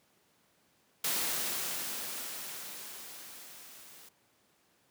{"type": "noise with level ramp", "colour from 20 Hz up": "white", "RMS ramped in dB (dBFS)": [-31, -54], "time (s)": [1.04, 4.09], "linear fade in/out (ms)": 5, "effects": ["pink hiss -69 dBFS RMS until 4.9 s", "high-pass 150 Hz 12 dB/octave"]}